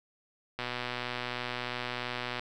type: click train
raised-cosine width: 0.3 ms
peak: -18 dBFS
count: 223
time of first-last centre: 0.59-2.395 s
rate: 123 Hz
effects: none